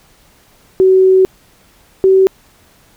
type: tone pair in turn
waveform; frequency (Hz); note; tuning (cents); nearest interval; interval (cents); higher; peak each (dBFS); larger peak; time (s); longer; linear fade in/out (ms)
sine; 376.9 / 381.5; F#4 / G4; +32 / -47; unison; 21; second; -5; neither; 0.8-1.25 / 2.04-2.27; first; 0
effects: pink hiss -49 dBFS RMS until 2.96 s